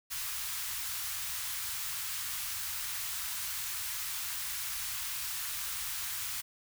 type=band-stop noise; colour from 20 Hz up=white; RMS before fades=-37 dBFS; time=0.1-6.42 s; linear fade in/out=20 ms; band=120 to 1000 Hz; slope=24 dB/octave; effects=none